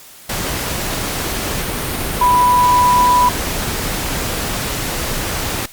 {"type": "tone in noise", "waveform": "sine", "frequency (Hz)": 987.8, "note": "B5", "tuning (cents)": 0, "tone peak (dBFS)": -9, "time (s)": [2.21, 3.29], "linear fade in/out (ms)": 5, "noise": "pink", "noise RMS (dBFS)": -21, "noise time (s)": [0.29, 5.66], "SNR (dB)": 9, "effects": ["white hiss -40 dBFS RMS until 5.72 s", "Opus 48 kbps"]}